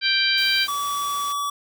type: harmonic tone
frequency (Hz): 784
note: G5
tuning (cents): 0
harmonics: 2 / 3 / 4 / 5 / 6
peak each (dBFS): -24 / -24 / -24 / -24 / -24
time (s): 0.01-0.68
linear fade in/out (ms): 50
type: noise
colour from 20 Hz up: white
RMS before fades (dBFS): -38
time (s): 0.37-1.33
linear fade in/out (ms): 10
type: tone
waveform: square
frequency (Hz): 1145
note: D6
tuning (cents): -44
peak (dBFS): -24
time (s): 0.68-1.5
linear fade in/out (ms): 5
effects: none